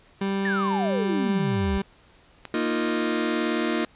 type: tone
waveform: 30% pulse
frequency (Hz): 196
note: G3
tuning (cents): 0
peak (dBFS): -21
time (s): 0.21-1.82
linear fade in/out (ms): 5
type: exponential sweep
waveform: sine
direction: down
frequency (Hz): 1844 to 63.6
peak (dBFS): -25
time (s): 0.45-1.78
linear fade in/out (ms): 5
type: clicks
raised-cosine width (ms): 0.3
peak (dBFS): -19 / -24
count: 2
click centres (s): 2.453 / 2.891
type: chord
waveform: sawtooth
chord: Bb suspended fourth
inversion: none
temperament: just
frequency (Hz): 233.1 / 310.8 / 349.6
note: Bb3 / Eb4 / F4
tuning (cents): 0 / -2 / +2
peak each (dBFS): -23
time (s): 2.54-3.85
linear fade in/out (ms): 2
effects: pink hiss -56 dBFS RMS until 3.95 s + resampled to 8000 Hz